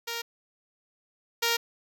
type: tone pair in turn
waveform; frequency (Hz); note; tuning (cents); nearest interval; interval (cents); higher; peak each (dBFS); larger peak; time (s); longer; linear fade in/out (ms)
5% pulse; 466.2 / 466.2; A#4 / A#4; 0 / 0; unison; 0; neither; -20 / -12; second; 0.07-0.22 / 1.42-1.57; neither; 10
effects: none